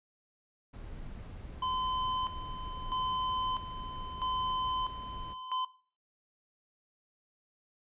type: noise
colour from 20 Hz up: brown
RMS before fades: -44 dBFS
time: 0.73-5.34 s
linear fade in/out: 10 ms
type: tone with tremolo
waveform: square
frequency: 1023 Hz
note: C6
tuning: 39 cents flat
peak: -31 dBFS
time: 1.62-5.65 s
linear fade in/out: 5 ms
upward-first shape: square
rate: 0.77 Hz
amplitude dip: 70%
effects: noise-tail reverb RT60 0.4 s tail -17 dB re dry + resampled to 8000 Hz